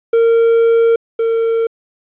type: tone pair in turn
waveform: triangle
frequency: 460 / 455.8 Hz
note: A#4 / A#4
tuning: -23 / -39 cents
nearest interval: unison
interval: 16 cents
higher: first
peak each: -6 / -10 dBFS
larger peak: first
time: 0.13-0.96 / 1.19-1.67 s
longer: first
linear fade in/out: 5 ms
effects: resampled to 8000 Hz + 8-bit